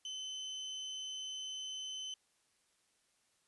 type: tone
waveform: 35% pulse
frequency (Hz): 3048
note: G7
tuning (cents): -49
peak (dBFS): -39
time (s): 0.05-2.14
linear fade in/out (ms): 2
effects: white hiss -75 dBFS RMS until 3.47 s + resampled to 24000 Hz